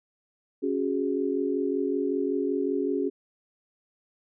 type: chord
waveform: sine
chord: C# suspended fourth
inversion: none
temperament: equal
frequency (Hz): 277.2 / 370 / 415.3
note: C#4 / F#4 / G#4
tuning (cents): 0 / 0 / 0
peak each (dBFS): -28 / -29 / -29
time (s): 0.62-3.1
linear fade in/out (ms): 20
effects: none